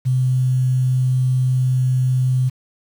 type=tone; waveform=sine; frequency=128.2 Hz; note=C3; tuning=35 cents flat; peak=-14 dBFS; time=0.05-2.5 s; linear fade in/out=20 ms; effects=7-bit